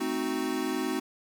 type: chord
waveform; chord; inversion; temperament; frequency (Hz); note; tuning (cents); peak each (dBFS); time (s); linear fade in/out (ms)
square; A diminished seventh; none; equal; 220 / 261.6 / 311.1 / 370; A3 / C4 / Eb4 / Gb4; 0 / 0 / 0 / 0; -39 / -33 / -34 / -34; 0-1; 10
effects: 10-bit